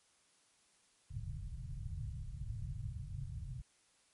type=low-pass noise; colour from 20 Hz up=white; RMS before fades=-43 dBFS; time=1.1-3.62 s; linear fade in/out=10 ms; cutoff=140 Hz; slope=48 dB/octave; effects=white hiss -71 dBFS RMS until 4.13 s + MP3 48 kbps